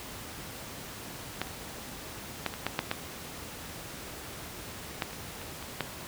clicks, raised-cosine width 0.3 ms, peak -13 / -27 / -12 / -21 / -12 / -10 / -12 / -12 / -27 / -26 / -24 / -13 dBFS, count 12, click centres 1.416 / 1.471 / 2.463 / 2.539 / 2.666 / 2.791 / 2.914 / 5.022 / 5.132 / 5.416 / 5.626 / 5.807 s, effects pink hiss -42 dBFS RMS until 6.07 s + high-pass 60 Hz 12 dB/octave

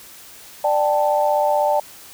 sine chord, D suspended fourth, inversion none, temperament equal with one note detuned, 592.8 / 784 / 880 Hz, D5 / G5 / A5, +16 / 0 / 0 cents, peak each -18 / -21 / -20 dBFS, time 0.64-1.8 s, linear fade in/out 5 ms, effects white hiss -42 dBFS RMS until 2.13 s

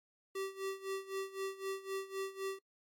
square tone with tremolo, 387 Hz, G4, 22 cents flat, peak -36 dBFS, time 0.35-2.59 s, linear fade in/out 5 ms, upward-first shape sine, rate 3.9 Hz, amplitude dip 85%, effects noise-tail reverb RT60 0.1 s tail -20 dB re dry + MP3 64 kbps

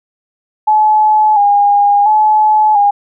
sine tone with vibrato, 835 Hz, G#5, 9 cents sharp, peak -6 dBFS, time 0.67-2.91 s, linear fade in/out 10 ms, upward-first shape square, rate 0.72 Hz, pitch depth 44 cents each way, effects none

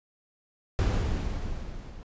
brown noise with level ramp, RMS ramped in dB -22 to -43 dBFS, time 0.79-2.03 s, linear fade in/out 0 ms, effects resampled to 16000 Hz

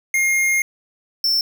square tone pair in turn, 2131 / 5380 Hz, C7 / E8, +31 / +34 cents, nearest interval octave + major third, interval 1603 cents, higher second, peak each -16 dBFS, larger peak neither, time 0.14-0.62 / 1.24-1.41 s, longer first, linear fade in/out 2 ms, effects none

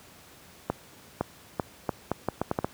accelerating click train, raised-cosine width 1 ms, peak -11 dBFS, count 10, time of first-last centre 0.7-2.645 s, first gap 510 ms, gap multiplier 0.76, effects pink hiss -52 dBFS RMS until 2.73 s + high-pass 80 Hz 12 dB/octave

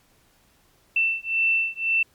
sine beating tone pair, 2675 / 2676.9 Hz, E7 / E7, +25 / +26 cents, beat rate 1.9 Hz, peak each -23 dBFS, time 0.96-2.03 s, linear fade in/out 5 ms, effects pink hiss -61 dBFS RMS until 2.14 s + MP3 96 kbps

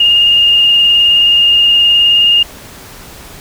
sine tone with vibrato, 2831 Hz, F7, 23 cents sharp, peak -5 dBFS, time 0-2.43 s, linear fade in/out 5 ms, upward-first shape triangle, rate 19 Hz, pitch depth 18 cents each way, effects pink hiss -33 dBFS RMS until 3.4 s

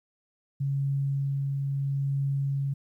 sine tone with tremolo, 138.59 Hz, C#3, in tune, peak -24 dBFS, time 0.6-2.74 s, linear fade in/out 10 ms, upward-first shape triangle, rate 0.76 Hz, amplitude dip 25%, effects 11-bit

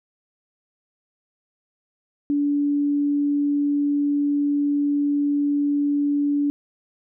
sine tone, 288.2 Hz, D4, 33 cents flat, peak -18 dBFS, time 2.3-6.5 s, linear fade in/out 0 ms, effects none

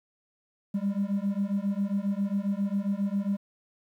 triangle beating tone pair, 196 / 203.4 Hz, G3 / G#3, 0 / -36 cents, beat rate 7.4 Hz, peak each -26 dBFS, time 0.74-3.37 s, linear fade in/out 10 ms, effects tanh soft clip ceiling -19 dBFS + 10-bit

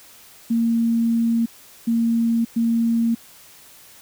sine tone bursts at uneven times, 230.6 Hz, A#3, 19 cents flat, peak -16 dBFS, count 3, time 0.5-1.46 / 1.87-2.45 / 2.56-3.15 s, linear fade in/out 10 ms, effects white hiss -47 dBFS RMS until 4.01 s

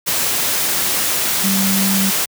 sine tone in noise, 194.1 Hz, G3, 17 cents flat, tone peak -16 dBFS, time 1.43-2.11 s, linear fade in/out 20 ms, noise white, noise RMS -18 dBFS, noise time 0.06-2.26 s, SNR -1 dB, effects high-pass 100 Hz 12 dB/octave

